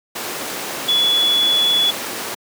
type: tone in noise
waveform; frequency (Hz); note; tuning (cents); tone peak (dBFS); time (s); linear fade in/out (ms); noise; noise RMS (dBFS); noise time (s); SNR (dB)
sine; 3411; G#7; +46; -13; 0.88-1.91; 10; pink; -25; 0.15-2.35; +9
effects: high-pass 300 Hz 12 dB/octave